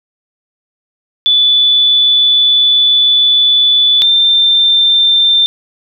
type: tone pair in turn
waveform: sine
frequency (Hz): 3473 / 3577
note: A7 / A7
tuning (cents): -23 / +28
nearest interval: minor second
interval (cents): 51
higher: second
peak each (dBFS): -6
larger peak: neither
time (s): 1.26-4.02 / 4.02-5.46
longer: first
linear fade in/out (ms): 0
effects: none